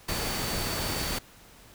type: tone in noise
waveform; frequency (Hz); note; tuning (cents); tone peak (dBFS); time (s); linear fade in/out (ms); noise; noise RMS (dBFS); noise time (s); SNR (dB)
sine; 4529; C#8; +36; -38; 0.08-1.19; 10; pink; -31; 0.08-1.19; -10
effects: pink hiss -53 dBFS RMS until 1.74 s